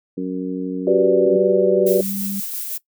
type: harmonic tone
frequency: 92.5 Hz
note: F#2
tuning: in tune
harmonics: 2 / 3 / 4 / 5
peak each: -27 / -24 / -31 / -30 dBFS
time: 0.17-1.37 s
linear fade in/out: 10 ms
type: chord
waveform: sine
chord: G major seventh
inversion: third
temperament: equal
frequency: 370 / 392 / 493.9 / 587.3 Hz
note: F#4 / G4 / B4 / D5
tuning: 0 / 0 / 0 / 0 cents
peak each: -17 / -19 / -18 / -19 dBFS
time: 0.87-2.01 s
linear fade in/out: 5 ms
type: tone with pitch glide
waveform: sine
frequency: 190 to 198.18 Hz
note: F#3 to G3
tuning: +46 to +19 cents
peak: -24 dBFS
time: 1.26-2.4 s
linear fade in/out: 5 ms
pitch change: +73 cents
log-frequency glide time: 1.94-2.13 s
type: noise with tremolo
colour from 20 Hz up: violet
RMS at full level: -26 dBFS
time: 1.86-2.78 s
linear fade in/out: 10 ms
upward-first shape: sine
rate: 5.9 Hz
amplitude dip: 30%
effects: noise-tail reverb RT60 0.1 s tail -19 dB re dry